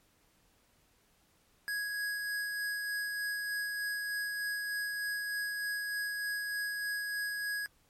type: tone with tremolo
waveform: square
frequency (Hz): 1661.2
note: G#6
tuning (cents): 0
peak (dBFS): -33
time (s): 1.68-7.66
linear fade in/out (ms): 0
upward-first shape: sine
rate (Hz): 3.3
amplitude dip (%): 25
effects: pink hiss -69 dBFS RMS until 7.89 s + MP3 64 kbps